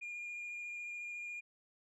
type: tone with vibrato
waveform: sine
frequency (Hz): 2419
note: D#7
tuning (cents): -49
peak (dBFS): -39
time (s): 0.01-1.41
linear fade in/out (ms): 20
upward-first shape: sine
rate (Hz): 14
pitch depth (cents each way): 12
effects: tanh soft clip ceiling -40 dBFS